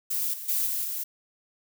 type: noise with level steps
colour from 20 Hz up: violet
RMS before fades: -28 / -38 / -26 / -29 / -32 dBFS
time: 0.1-1.04 s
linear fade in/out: 10 ms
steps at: 0.33 / 0.48 / 0.66 / 0.84 s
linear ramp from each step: 10 ms
effects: none